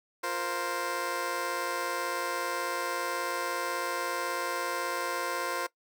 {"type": "chord", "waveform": "15% pulse", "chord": "F suspended fourth", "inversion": "none", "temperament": "just", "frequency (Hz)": [349.2, 465.6, 523.8], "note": ["F4", "Bb4", "C5"], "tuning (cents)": [0, -2, 2], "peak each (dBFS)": [-31, -31, -28], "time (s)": [0.23, 5.67], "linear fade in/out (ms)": 10, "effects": ["noise-tail reverb RT60 0.1 s tail -19 dB re dry"]}